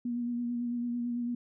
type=tone with vibrato; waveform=sine; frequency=240 Hz; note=B3; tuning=49 cents flat; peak=-30 dBFS; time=0.05-1.35 s; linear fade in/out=5 ms; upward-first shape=sine; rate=9 Hz; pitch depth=24 cents each way; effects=none